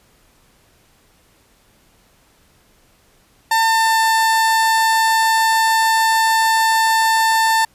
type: tone with pitch glide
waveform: 30% pulse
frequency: 899 to 893.3 Hz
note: A5 to A5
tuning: +37 to +26 cents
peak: -10 dBFS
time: 3.51-7.65 s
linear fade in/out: 5 ms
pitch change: -11 cents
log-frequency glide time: 3.68-3.98 s
effects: pink hiss -55 dBFS RMS until 7.74 s + resampled to 32000 Hz